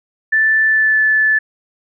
sine tone with pitch glide, 1760 to 1740.8 Hz, A6 to A6, 0 to -19 cents, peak -10 dBFS, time 0.32-1.39 s, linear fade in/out 10 ms, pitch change -19 cents, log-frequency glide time 0.66-1.01 s, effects none

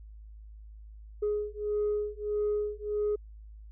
sine beating tone pair, 417.2 / 418.8 Hz, G#4 / G#4, +8 / +15 cents, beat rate 1.6 Hz, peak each -30 dBFS, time 1.22-3.16 s, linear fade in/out 10 ms, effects tanh soft clip ceiling -23 dBFS + added 53 Hz sine -45 dBFS peak until 3.71 s

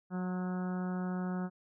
harmonic tone with a mistuned harmonic, 182.6 Hz, F#3, 23 cents flat, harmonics 1 / 2 / 3 / 4 / 5 / 6 / 7 / 8 / 9, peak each -33 / -44 / -49 / -47 / -51 / -54 / -50 / -51 / -58 dBFS, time 0.1-1.5 s, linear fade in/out 50 ms, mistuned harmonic 6, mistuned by -27 cents, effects none

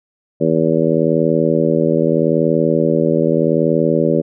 harmonic tone, 80.8 Hz, E2, 34 cents flat, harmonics 2 / 3 / 4 / 5 / 6 / 7, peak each -19 / -19 / -19 / -19 / -19 / -19 dBFS, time 0.4-4.22 s, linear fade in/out 20 ms, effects none

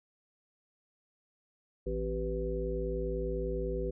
harmonic tone with a mistuned harmonic, 55 Hz, A1, in tune, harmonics 1 / 3 / 5 / 7 / 9, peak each -35 / -41 / -44 / -36 / -37 dBFS, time 1.86-3.91 s, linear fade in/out 10 ms, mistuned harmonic 5, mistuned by -89 cents, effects none

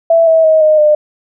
sine tone with pitch steps, 663 / 647.5 / 632.3 / 617.5 / 603.1 Hz, E5 / E5 / D#5 / D#5 / D5, +10 / -31 / +28 / -13 / +46 cents, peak -5 dBFS, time 0.1-0.95 s, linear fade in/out 5 ms, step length 170 ms, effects none

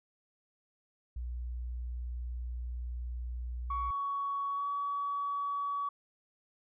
sine tone, 60.6 Hz, B1, 32 cents flat, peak -35 dBFS, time 1.16-3.91 s, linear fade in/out 5 ms
sine tone with pitch glide, 1120 to 1135 Hz, C#6 to C#6, +18 to +41 cents, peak -31 dBFS, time 3.7-5.89 s, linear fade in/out 5 ms, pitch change +23 cents, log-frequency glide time 4.49-4.67 s
effects tanh soft clip ceiling -25 dBFS

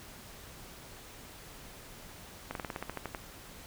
slowing click train, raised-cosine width 0.5 ms, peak -21 dBFS, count 11, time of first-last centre 2.51-3.148 s, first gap 42 ms, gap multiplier 1.09, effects pink hiss -50 dBFS RMS until 3.66 s

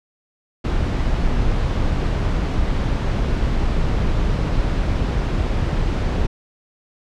brown noise, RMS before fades -19 dBFS, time 0.64-6.27 s, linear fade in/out 10 ms, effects low-pass 5000 Hz 12 dB/octave

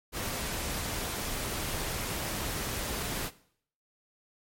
pink noise, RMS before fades -34 dBFS, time 0.12-3.31 s, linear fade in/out 50 ms, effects noise-tail reverb RT60 0.6 s tail -18 dB re dry + MP3 64 kbps

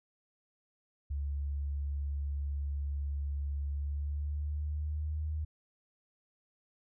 sine tone with pitch glide, 71 to 76.98 Hz, C#2 to D#2, +42 to -18 cents, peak -32 dBFS, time 1.1-5.45 s, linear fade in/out 10 ms, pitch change +140 cents, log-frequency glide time 3.68-5.26 s, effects none

